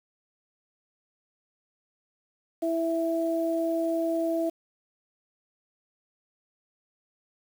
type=tone pair together; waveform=sine; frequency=329.6 / 660.8 Hz; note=E4 / E5; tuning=0 / +4 cents; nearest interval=octave; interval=1204 cents; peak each=-27 dBFS; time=2.62-4.5 s; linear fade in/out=10 ms; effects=8-bit